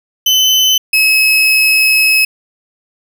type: tone pair in turn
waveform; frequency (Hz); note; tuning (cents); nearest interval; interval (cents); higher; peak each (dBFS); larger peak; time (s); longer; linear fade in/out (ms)
35% pulse; 3037 / 2571; F#7 / E7; +44 / -44; minor third; 288; first; -6; neither; 0.26-0.78 / 0.93-2.25; second; 5
effects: none

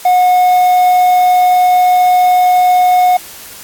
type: tone with quantisation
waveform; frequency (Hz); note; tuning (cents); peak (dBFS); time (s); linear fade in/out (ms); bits
triangle; 727; F#5; -31; -4; 0.05-3.17; 5; 5
effects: white hiss -32 dBFS RMS until 3.63 s + AAC 64 kbps

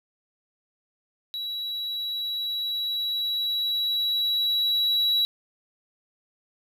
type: tone with level ramp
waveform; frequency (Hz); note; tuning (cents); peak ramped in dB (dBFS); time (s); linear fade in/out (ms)
triangle; 3904; B7; -21; -28 to -18; 1.34-5.25; 0
effects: none

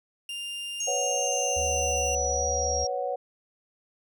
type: tone with pitch glide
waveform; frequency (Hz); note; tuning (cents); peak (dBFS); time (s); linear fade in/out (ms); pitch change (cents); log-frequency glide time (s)
40% pulse; 2800 to 2774; F7 to F7; +4 to -12; -32; 0.29-2.15; 2; -16; 1.22-1.89
type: exponential sweep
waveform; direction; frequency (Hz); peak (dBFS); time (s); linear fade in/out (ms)
sine; down; 6540 to 5600; -28; 0.8-2.87; 5
type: chord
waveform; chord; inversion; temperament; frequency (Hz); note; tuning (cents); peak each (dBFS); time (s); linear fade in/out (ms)
sine; B suspended second; none; just; 493.9 / 555.6 / 740.8; B4 / C#5 / F#5; 0 / +4 / +2; -32 / -31 / -31; 0.87-3.16; 10
type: tone with vibrato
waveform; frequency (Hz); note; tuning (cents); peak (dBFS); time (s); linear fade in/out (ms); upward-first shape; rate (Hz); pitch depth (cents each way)
triangle; 74; D2; +14; -30; 1.56-2.85; 10; sine; 1.3; 40
effects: none

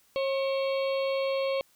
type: harmonic tone with a mistuned harmonic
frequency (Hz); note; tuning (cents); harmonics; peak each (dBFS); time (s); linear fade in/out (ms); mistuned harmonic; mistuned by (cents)
541; C#5; -42; 1 / 2 / 4 / 5 / 6 / 7 / 8; -26 / -38 / -40 / -42 / -43 / -49 / -44; 0.16-1.61; 0; 4; +67
effects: white hiss -64 dBFS RMS until 1.75 s

